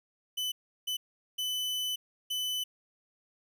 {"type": "tone bursts at uneven times", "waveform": "40% pulse", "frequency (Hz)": 3000, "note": "F#7", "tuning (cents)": 23, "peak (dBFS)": -30, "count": 4, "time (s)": [[0.37, 0.52], [0.87, 0.97], [1.38, 1.96], [2.3, 2.64]], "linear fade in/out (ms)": 10, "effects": []}